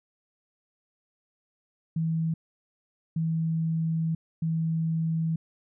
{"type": "tone bursts at uneven times", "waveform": "sine", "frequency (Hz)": 162.3, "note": "E3", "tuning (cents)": -27, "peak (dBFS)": -24, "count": 3, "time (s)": [[1.96, 2.34], [3.16, 4.15], [4.42, 5.36]], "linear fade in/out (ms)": 5, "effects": []}